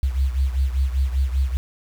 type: beating tone pair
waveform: sine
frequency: 65.41 / 70.51 Hz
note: C2 / C#2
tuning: 0 / +30 cents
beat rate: 5.1 Hz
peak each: -19 / -24 dBFS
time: 0.03-1.57 s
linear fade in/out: 0 ms
effects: 7-bit